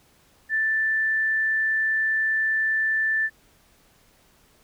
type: tone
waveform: sine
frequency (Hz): 1765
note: A6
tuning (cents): +5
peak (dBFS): -20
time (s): 0.49-3.3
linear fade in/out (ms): 50
effects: pink hiss -59 dBFS RMS until 4.63 s